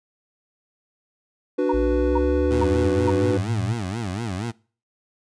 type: chord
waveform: triangle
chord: B minor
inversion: first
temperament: equal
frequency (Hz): 293.7 / 370 / 493.9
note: D4 / F#4 / B4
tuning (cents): 0 / 0 / 0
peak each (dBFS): -21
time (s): 1.58-3.38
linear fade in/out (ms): 10
type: tone bursts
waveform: sine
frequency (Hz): 932.3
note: A#5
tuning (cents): 0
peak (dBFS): -21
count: 4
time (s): 1.69-3.104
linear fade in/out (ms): 5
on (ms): 31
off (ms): 430
type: exponential sweep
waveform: sine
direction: up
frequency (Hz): 56.5 to 116.54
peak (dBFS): -23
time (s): 1.73-3.74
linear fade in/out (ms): 20
type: tone with vibrato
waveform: 20% pulse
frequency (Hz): 103.6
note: G#2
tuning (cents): -4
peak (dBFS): -21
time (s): 2.5-4.52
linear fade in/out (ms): 20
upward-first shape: sine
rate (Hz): 4.2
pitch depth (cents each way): 250
effects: noise-tail reverb RT60 0.4 s tail -23 dB re dry + resampled to 22050 Hz